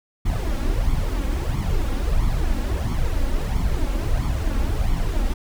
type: noise with flanger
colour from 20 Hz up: brown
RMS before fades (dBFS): -21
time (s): 0.25-5.34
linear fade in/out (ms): 10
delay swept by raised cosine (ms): 0.9 to 3.7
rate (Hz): 1.5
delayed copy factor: +0.65
effects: none